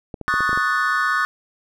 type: clicks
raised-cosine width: 2 ms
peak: -17 dBFS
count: 8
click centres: 0.142 / 0.213 / 0.281 / 0.34 / 0.406 / 0.493 / 0.53 / 0.575 s
type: chord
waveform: triangle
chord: D# half-diminished seventh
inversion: third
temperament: equal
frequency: 1108.7 / 1244.5 / 1480 / 1760 Hz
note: C#6 / D#6 / F#6 / A6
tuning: 0 / 0 / 0 / 0 cents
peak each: -23 / -21 / -20 / -22 dBFS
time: 0.28-1.25 s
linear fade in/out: 0 ms
effects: none